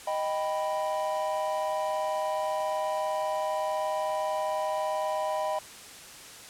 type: chord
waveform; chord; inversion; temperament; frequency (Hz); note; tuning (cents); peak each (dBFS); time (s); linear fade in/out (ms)
triangle; Eb augmented; none; equal; 622.3 / 784 / 987.8; Eb5 / G5 / B5; 0 / 0 / 0; -28 / -31 / -31; 0.07-5.59; 5
effects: white hiss -46 dBFS RMS until 6.49 s + low-pass 10000 Hz 12 dB/octave